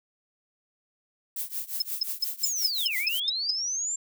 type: noise with tremolo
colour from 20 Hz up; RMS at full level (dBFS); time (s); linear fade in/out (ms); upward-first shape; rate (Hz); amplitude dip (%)
violet; -30; 1.36-3.2; 5; triangle; 5.7; 95
type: tone bursts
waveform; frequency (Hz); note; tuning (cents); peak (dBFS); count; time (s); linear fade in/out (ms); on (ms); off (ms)
sine; 5170; E8; -34; -21; 9; 1.8-3.509; 5; 21; 190
type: linear two-way sweep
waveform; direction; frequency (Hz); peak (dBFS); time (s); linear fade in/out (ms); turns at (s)
sine; down then up; 7430 to 1975.5 to 7430; -27; 2.43-3.96; 5; 2.97
effects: none